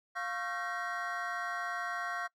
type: tone cluster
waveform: triangle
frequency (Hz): 702 / 1100 / 1366 / 1547 / 1884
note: F5 / C#6 / F6 / G6 / A#6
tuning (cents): +9 / -14 / -39 / -23 / +18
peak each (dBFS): -39 / -39 / -39 / -39 / -40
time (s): 0.15-2.28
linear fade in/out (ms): 20
effects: noise-tail reverb RT60 0.1 s tail -24 dB re dry